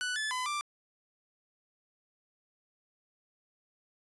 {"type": "tone with pitch steps", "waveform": "sawtooth", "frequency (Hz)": [1486, 1733, 1010, 1179], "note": ["F#6", "A6", "B5", "D6"], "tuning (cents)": [7, -27, 39, 6], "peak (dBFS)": -28, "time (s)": [0.01, 0.61], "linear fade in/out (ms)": 0, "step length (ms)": 150, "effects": ["resampled to 24000 Hz"]}